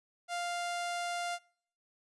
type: tone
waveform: sawtooth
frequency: 698.5 Hz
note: F5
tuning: in tune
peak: -30 dBFS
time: 0.28-1.39 s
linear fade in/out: 50 ms
effects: noise-tail reverb RT60 0.6 s tail -25 dB re dry + resampled to 24000 Hz